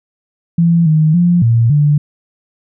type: tone with pitch steps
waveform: sine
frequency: 168.8 / 155.8 / 174.7 / 115.9 / 147.2 Hz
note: E3 / D#3 / F3 / A#2 / D3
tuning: +41 / +3 / +1 / -10 / +4 cents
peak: -7 dBFS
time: 0.58-1.98 s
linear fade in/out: 5 ms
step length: 280 ms
effects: none